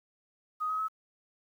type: tone with pitch steps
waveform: sine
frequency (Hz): 1249 / 1269.4 / 1290.1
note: D#6 / D#6 / E6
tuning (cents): +6 / +34 / -38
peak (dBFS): -29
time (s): 0.6-0.885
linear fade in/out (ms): 20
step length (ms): 95
effects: 10-bit